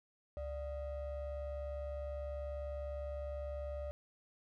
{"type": "ring-modulated tone", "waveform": "triangle", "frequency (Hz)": 329.6, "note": "E4", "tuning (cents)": 0, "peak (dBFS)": -34, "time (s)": [0.37, 3.91], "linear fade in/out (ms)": 0, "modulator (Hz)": 260, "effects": []}